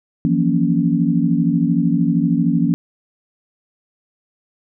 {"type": "tone cluster", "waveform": "sine", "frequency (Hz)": [164.7, 177.7, 235, 279.2], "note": ["E3", "F3", "A#3", "C#4"], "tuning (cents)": [-1, 30, 14, 13], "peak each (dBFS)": -19, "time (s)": [0.25, 2.74], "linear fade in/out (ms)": 0, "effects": []}